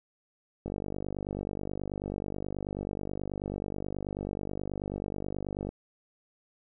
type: click train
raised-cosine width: 2 ms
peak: -21 dBFS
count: 249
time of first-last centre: 0.66-5.69 s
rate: 49.3 Hz
effects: none